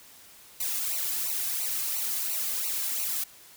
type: noise with flanger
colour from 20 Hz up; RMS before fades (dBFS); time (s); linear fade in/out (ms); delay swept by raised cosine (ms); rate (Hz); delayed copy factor
blue; -30; 0.6-3.24; 5; 0.58 to 2.18; 2.9; -0.95
effects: white hiss -52 dBFS RMS until 3.56 s